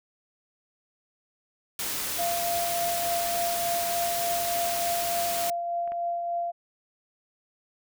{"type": "noise", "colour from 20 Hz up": "white", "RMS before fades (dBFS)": -31, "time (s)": [1.79, 5.5], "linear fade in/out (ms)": 2}
{"type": "tone with tremolo", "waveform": "sine", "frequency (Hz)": 690, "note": "F5", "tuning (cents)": -21, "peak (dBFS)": -25, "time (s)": [2.18, 6.52], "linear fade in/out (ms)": 20, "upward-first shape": "triangle", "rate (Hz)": 3.4, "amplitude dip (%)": 35}
{"type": "clicks", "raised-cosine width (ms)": 0.5, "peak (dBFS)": [-34, -28], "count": 2, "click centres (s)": [5.876, 5.92]}
{"effects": []}